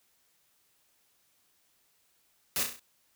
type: noise with echo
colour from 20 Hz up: white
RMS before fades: -30 dBFS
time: 2.56-2.63 s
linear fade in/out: 0 ms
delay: 33 ms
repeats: 5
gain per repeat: -5 dB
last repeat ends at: 2.795 s
effects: white hiss -70 dBFS RMS until 3.15 s